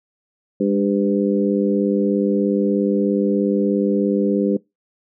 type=harmonic tone with a mistuned harmonic; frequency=100 Hz; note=G2; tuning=35 cents sharp; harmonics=2 / 3 / 4 / 5; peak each=-19 / -21 / -22 / -23 dBFS; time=0.6-4.57 s; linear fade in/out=5 ms; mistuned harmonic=2; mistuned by=+27 cents; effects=noise-tail reverb RT60 0.2 s tail -23 dB re dry